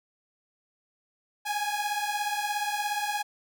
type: beating tone pair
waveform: sawtooth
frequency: 821 / 838 Hz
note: G#5 / G#5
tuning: -20 / +15 cents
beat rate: 17 Hz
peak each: -27 dBFS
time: 1.45-3.23 s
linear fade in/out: 20 ms
effects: none